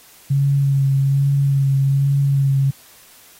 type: tone with vibrato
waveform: sine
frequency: 138.2 Hz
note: C#3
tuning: 5 cents flat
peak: -13 dBFS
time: 0.3-2.71 s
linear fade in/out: 10 ms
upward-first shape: sine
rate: 1.2 Hz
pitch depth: 21 cents each way
effects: white hiss -47 dBFS RMS until 3.39 s + AAC 48 kbps